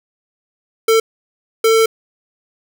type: tone bursts at uneven times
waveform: square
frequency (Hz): 447.7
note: A4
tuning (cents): +30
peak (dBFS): -10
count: 2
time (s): 0.88-1 / 1.64-1.86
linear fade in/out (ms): 5
effects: none